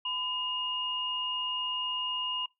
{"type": "tone pair together", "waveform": "sine", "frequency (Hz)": [1008, 2848], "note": ["B5", "F7"], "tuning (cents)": [35, 33], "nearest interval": "octave + tritone", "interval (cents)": 1798, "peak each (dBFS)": [-37, -31], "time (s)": [0.05, 2.46], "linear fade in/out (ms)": 5, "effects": ["noise-tail reverb RT60 0.2 s tail -22 dB re dry"]}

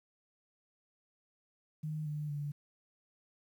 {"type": "tone with pitch steps", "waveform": "sine", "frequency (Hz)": [154.3, 149.82, 145.47], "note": ["D#3", "D3", "D3"], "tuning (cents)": [-14, 35, -16], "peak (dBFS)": -35, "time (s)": [1.83, 2.52], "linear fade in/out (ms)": 10, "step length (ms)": 230, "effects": ["11-bit"]}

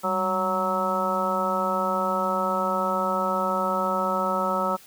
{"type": "harmonic tone with a mistuned harmonic", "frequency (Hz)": 185.8, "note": "F#3", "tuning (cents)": 7, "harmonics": [1, 2, 3, 4, 5, 6, 7], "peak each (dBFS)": [-31, -35, -28, -33, -29, -35, -26], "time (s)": [0.03, 4.77], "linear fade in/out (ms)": 20, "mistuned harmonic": 1, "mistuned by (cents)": 83, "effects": ["white hiss -50 dBFS RMS until 4.86 s", "high-pass 80 Hz 12 dB/octave"]}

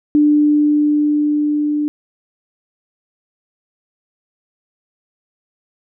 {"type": "tone with level ramp", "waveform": "sine", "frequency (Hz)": 297, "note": "D4", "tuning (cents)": 20, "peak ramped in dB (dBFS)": [-8, -15], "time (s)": [0.15, 1.88], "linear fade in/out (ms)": 0, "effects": []}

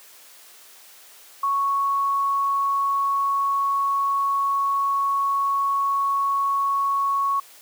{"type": "tone", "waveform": "sine", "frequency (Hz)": 1108.7, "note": "C#6", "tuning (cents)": 0, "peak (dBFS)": -19, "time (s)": [1.43, 7.4], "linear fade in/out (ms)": 5, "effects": ["white hiss -48 dBFS RMS until 7.61 s", "high-pass 400 Hz 12 dB/octave"]}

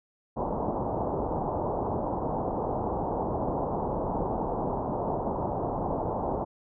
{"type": "low-pass noise", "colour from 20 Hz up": "white", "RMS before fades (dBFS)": -30, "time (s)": [0.36, 6.45], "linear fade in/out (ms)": 20, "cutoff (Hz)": 950, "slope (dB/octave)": 48, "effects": []}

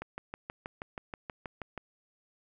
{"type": "click train", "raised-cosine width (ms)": 0.5, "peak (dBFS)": -23, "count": 12, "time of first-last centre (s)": [0.02, 1.777], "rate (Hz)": 6.26, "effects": []}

